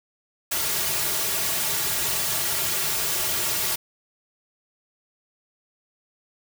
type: noise with comb filter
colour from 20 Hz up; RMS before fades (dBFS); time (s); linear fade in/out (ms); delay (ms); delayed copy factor
white; -25; 0.51-3.76; 10; 3.9; -0.85
effects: none